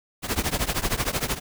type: noise with tremolo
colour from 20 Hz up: pink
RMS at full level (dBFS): -22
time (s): 0.22-1.4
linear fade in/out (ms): 50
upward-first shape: triangle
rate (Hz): 13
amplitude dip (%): 95
effects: none